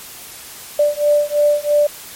sine beating tone pair, 587.3 / 590.3 Hz, D5 / D5, 0 / +9 cents, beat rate 3 Hz, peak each -15 dBFS, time 0.79-1.87 s, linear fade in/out 5 ms, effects white hiss -35 dBFS RMS until 2.15 s + MP3 64 kbps

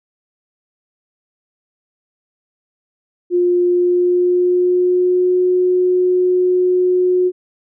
sine tone with pitch glide, 354.3 to 363.6 Hz, F4 to F#4, +25 to -30 cents, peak -11 dBFS, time 3.3-7.32 s, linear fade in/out 50 ms, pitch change +45 cents, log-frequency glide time 3.68-5.39 s, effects none

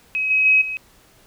sine tone with level steps, 2545 Hz, D#7, 39 cents sharp, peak -19 / -14 / -11 / -24 dBFS, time 0.15-0.77 s, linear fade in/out 0 ms, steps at 0.3 / 0.45 / 0.61 s, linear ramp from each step 10 ms, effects pink hiss -53 dBFS RMS until 1.26 s

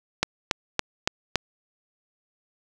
click train, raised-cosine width 0.2 ms, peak -3 dBFS, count 5, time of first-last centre 0.23-1.357 s, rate 3.55 Hz, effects none

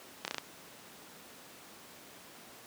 slowing click train, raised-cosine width 0.2 ms, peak -16 dBFS, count 5, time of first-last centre 0.25-0.383 s, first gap 29 ms, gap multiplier 1.09, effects pink hiss -52 dBFS RMS until 2.66 s + high-pass 200 Hz 12 dB/octave

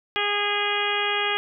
harmonic tone, 410.8 Hz, G#4, 19 cents flat, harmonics 1 / 2 / 3 / 4 / 5 / 6 / 7 / 8, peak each -30 / -30 / -30 / -30 / -30 / -30 / -30 / -30 dBFS, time 0.16-1.37 s, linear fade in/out 0 ms, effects none

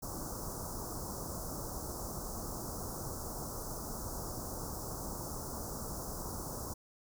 pink band-stop noise, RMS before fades -41 dBFS, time 0.02-6.74 s, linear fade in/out 10 ms, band 1300 to 5200 Hz, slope 48 dB/octave, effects none

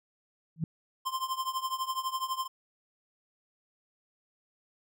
sine tone with exponential growth, 160.9 Hz, E3, 42 cents flat, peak -23 dBFS, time 0.56-0.64 s, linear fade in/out 2 ms, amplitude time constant 17 ms
square tone with tremolo, 1046.5 Hz, C6, in tune, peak -28 dBFS, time 1.05-2.48 s, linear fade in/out 20 ms, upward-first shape triangle, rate 12 Hz, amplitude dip 90%
effects none

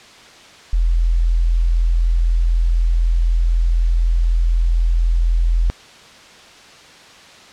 sine tone, 42 Hz, E1, 33 cents sharp, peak -12 dBFS, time 0.73-5.7 s, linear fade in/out 0 ms, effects white hiss -42 dBFS RMS until 7.52 s + low-pass 5000 Hz 12 dB/octave

